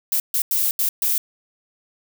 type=noise bursts at uneven times; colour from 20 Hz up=violet; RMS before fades=-20 dBFS; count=5; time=0.12-0.2 / 0.34-0.42 / 0.51-0.71 / 0.79-0.89 / 1.02-1.18 s; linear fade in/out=2 ms; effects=none